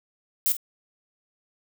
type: noise with echo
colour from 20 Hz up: violet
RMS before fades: -22 dBFS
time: 0.46-0.52 s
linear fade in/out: 0 ms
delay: 47 ms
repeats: 1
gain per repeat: -12 dB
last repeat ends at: 0.567 s
effects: none